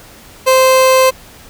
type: tone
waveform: 30% pulse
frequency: 521 Hz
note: C5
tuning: 7 cents flat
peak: -4 dBFS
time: 0.46-1.11 s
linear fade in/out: 20 ms
effects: pink hiss -39 dBFS RMS until 1.49 s